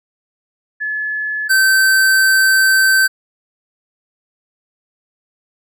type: tone pair in turn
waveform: sine / square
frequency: 1716 / 1546.2 Hz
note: A6 / G6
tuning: -44 / -24 cents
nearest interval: major second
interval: 180 cents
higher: first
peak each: -18 / -10 dBFS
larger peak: second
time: 0.8-1.49 / 1.49-3.08 s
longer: second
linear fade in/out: 20 ms
effects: none